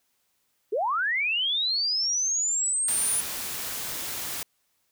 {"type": "linear sweep", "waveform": "sine", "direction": "up", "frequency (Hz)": [370, 9900], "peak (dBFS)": -23, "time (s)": [0.72, 3.21], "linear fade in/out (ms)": 10}
{"type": "noise", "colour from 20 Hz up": "white", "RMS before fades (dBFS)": -33, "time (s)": [2.88, 4.43], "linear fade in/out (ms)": 2}
{"effects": ["white hiss -72 dBFS RMS until 4.91 s"]}